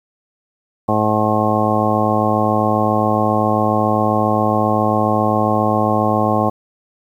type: harmonic tone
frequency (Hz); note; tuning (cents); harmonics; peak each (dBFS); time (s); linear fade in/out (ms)
107.4; A2; -41; 1 / 2 / 3 / 4 / 5 / 6 / 7 / 8 / 10; -22 / -20 / -23 / -25 / -22 / -23 / -20 / -24 / -21; 0.88-6.5; 10
effects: 8-bit